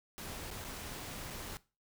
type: noise with dropouts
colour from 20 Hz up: pink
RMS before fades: -44 dBFS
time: 0.18-1.57 s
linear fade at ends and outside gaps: 0 ms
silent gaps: 0.504-0.512 / 0.642-0.647 / 1.302-1.306 s
effects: noise-tail reverb RT60 0.3 s tail -19 dB re dry